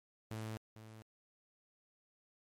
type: tone with echo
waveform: sawtooth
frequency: 110 Hz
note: A2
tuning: in tune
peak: -37 dBFS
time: 0.31-0.57 s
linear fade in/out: 0 ms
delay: 450 ms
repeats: 1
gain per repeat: -11 dB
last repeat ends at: 1.02 s
effects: MP3 64 kbps